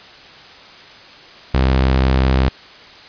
sawtooth tone, 65.41 Hz, C2, in tune, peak -8 dBFS, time 1.54-2.49 s, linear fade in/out 5 ms, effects white hiss -40 dBFS RMS until 3.08 s + resampled to 11025 Hz

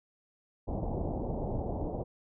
pink low-pass noise, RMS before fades -34 dBFS, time 0.67-2.04 s, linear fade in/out 20 ms, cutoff 830 Hz, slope 48 dB/octave, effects none

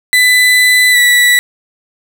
35% pulse tone with pitch glide, 2000 to 1957.7 Hz, B6 to B6, +21 to -16 cents, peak -4 dBFS, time 0.13-1.39 s, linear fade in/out 0 ms, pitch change -37 cents, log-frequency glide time 0.91-0.97 s, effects none

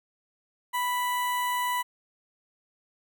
sawtooth tone with notch filter, 987.8 Hz, B5, in tune, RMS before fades -28 dBFS, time 0.73-1.83 s, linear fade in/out 20 ms, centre 5000 Hz, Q 1, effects none

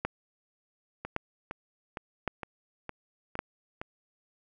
two click trains, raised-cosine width 0.5 ms, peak -14 / -21 dBFS, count 4 / 7, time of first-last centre 0.05-3.391 / 1.05-3.815 s, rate 0.898 / 2.17 Hz, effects none

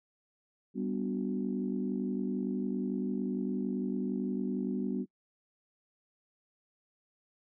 sine chord, G major seventh, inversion none, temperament equal, 196 / 246.9 / 293.7 / 370 Hz, G3 / B3 / D4 / F#4, 0 / 0 / 0 / 0 cents, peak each -34 / -34 / -39 / -39 dBFS, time 0.74-5.06 s, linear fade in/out 50 ms, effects noise-tail reverb RT60 0.1 s tail -26 dB re dry + tanh soft clip ceiling -20 dBFS

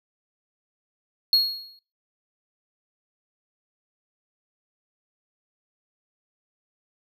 triangle tone with exponential decay, 4306 Hz, C8, 49 cents sharp, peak -12 dBFS, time 1.33-1.79 s, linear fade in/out 1 ms, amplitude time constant 100 ms, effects noise-tail reverb RT60 0.3 s tail -21 dB re dry

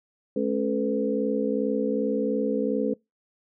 sine tone cluster, 213.2 / 275.1 / 437.3 / 500 Hz, G#3 / C#4 / A4 / B4, +46 / -13 / -11 / +21 cents, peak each -28 dBFS, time 0.36-2.94 s, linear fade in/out 5 ms, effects noise-tail reverb RT60 0.2 s tail -24 dB re dry

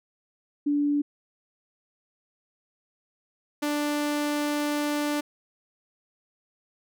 sine / sawtooth tone pair in turn, 290 / 294.4 Hz, D4 / D4, -22 / +4 cents, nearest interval unison, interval 26 cents, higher second, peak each -21 dBFS, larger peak neither, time 0.66-1.02 / 3.62-5.21 s, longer second, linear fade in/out 10 ms, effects none

